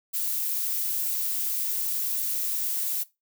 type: noise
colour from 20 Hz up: violet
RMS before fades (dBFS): -28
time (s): 0.13-3.04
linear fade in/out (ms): 20
effects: noise-tail reverb RT60 0.2 s tail -18 dB re dry